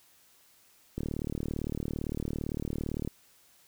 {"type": "click train", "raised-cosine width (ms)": 3, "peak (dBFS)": -20, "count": 80, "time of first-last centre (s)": [0.98, 3.075], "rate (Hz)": 37.7, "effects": ["white hiss -62 dBFS RMS until 3.67 s"]}